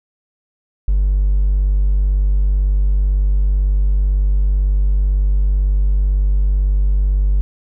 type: tone with hard clipping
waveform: triangle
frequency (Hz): 49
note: G1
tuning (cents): 0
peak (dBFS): -11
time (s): 0.88-7.41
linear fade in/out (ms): 0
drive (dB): 2
effects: none